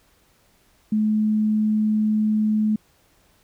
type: tone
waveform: sine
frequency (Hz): 214.5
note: A3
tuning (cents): -44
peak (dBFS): -17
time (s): 0.92-2.76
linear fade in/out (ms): 5
effects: pink hiss -60 dBFS RMS until 3.43 s